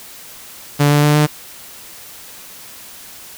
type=tone with pitch steps; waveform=sawtooth; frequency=145 / 146.68 / 148.39 / 150.11 Hz; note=D3 / D3 / D3 / D3; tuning=-22 / -2 / +18 / +38 cents; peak=-6 dBFS; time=0.79-1.27 s; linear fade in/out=20 ms; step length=120 ms; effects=white hiss -37 dBFS RMS until 3.37 s